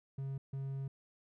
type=tone bursts at uneven times; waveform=triangle; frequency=136 Hz; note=C#3; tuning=33 cents flat; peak=-35 dBFS; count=2; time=0.18-0.38 / 0.53-0.88 s; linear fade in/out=5 ms; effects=none